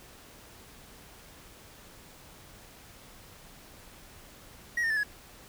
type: tone with pitch steps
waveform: triangle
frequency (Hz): 1899 / 1823.7 / 1751.5 / 1682.1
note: A#6 / A#6 / A6 / G#6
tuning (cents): +32 / -38 / -8 / +22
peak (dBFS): -24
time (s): 4.77-5.034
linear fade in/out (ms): 5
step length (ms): 66
effects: pink hiss -52 dBFS RMS until 5.48 s